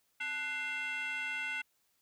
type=tone with frequency modulation; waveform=sine; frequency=2093 Hz; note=C7; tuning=in tune; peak=-32 dBFS; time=0.2-1.62 s; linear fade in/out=10 ms; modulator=610 Hz; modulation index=1.3; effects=tanh soft clip ceiling -33 dBFS + white hiss -75 dBFS RMS until 2.01 s